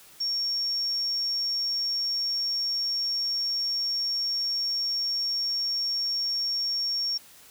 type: tone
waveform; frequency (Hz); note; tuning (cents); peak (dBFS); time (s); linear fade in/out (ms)
sine; 5520; F8; -21; -25; 0.2-7.18; 10
effects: white hiss -52 dBFS RMS until 7.5 s